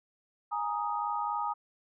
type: chord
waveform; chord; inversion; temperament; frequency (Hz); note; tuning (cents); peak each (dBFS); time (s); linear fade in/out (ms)
sine; Ab suspended second; none; just; 830.6 / 934.4 / 1245.9; Ab5 / Bb5 / Eb6; 0 / +4 / +2; -34; 0.51-1.54; 20
effects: none